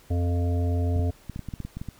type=harmonic tone; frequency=87.31 Hz; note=F2; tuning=in tune; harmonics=1 / 3 / 5 / 7 / 8; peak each=-22 / -32 / -36 / -39 / -40 dBFS; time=0.1-1.11 s; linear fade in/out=10 ms
type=clicks; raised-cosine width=5 ms; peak=-21 dBFS; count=12; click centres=0.962 / 0.996 / 1.297 / 1.361 / 1.393 / 1.487 / 1.538 / 1.603 / 1.65 / 1.77 / 1.815 / 1.887 s
effects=pink hiss -55 dBFS RMS until 1.99 s